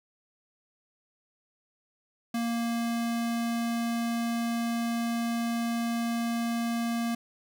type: tone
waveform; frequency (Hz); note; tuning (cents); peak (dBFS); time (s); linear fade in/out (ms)
square; 233.1; A#3; 0; -28; 2.34-7.15; 5
effects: none